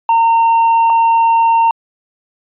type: tone pair in turn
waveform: triangle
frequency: 916 / 916 Hz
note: A#5 / A#5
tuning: -31 / -31 cents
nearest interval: unison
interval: 0 cents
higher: neither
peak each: -6 dBFS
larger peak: neither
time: 0.09-0.9 / 0.9-1.71 s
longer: neither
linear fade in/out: 2 ms
effects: resampled to 8000 Hz